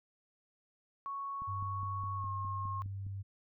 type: tone with pitch glide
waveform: sine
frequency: 1108.7 to 1077.1 Hz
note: C#6 to C6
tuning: 0 to +50 cents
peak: -37 dBFS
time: 1.06-2.82 s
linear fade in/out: 0 ms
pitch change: -50 cents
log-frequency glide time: 2.15-2.28 s
type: click train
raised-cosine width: 5 ms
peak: -38 dBFS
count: 9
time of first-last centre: 1.42-3.066 s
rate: 4.86 Hz
type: tone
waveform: sine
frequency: 98 Hz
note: G2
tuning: in tune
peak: -38 dBFS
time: 1.47-3.23 s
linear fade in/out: 20 ms
effects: none